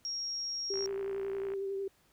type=tone; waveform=sine; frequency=5588 Hz; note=F8; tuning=in tune; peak=-34 dBFS; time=0.05-0.86 s; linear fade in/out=0 ms
type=tone with vibrato; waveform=sine; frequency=392 Hz; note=G4; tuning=in tune; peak=-33 dBFS; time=0.7-1.88 s; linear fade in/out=5 ms; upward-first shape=sine; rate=11 Hz; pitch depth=22 cents each way
type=click train; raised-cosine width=0.5 ms; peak=-33 dBFS; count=48; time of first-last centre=0.74-1.537 s; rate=59 Hz
effects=pink hiss -68 dBFS RMS until 2.12 s